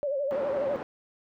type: tone with vibrato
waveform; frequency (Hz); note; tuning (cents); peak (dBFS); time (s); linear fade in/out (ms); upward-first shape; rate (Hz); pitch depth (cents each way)
sine; 560; C#5; +18; -26; 0.03-0.76; 0; sine; 12; 93
type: band-pass noise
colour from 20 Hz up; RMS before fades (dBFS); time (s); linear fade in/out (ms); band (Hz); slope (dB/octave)
pink; -37; 0.31-0.83; 0; 280 to 1000; 12
effects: none

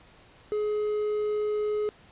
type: tone with hard clipping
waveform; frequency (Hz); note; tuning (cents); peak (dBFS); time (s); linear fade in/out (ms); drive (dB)
triangle; 421.6; G#4; +26; -26; 0.52-1.89; 0; 6
effects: pink hiss -55 dBFS RMS until 2.11 s + resampled to 8000 Hz

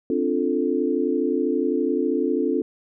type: chord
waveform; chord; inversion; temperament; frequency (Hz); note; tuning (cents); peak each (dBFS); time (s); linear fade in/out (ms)
sine; D minor seventh; third; equal; 261.6 / 293.7 / 349.2 / 440; C4 / D4 / F4 / A4; 0 / 0 / 0 / 0; -25; 0.1-2.62; 2
effects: none

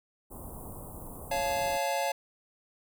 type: band-stop noise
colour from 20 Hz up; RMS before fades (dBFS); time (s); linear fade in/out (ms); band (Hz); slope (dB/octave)
pink; -43; 0.3-1.78; 20; 1100 to 8800; 48
type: chord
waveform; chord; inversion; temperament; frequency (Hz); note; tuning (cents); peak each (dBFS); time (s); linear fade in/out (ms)
square; Db augmented; none; just; 554.4 / 693 / 866.2; Db5 / F5 / A5; 0 / -14 / -27; -33; 1.31-2.12; 5
effects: none

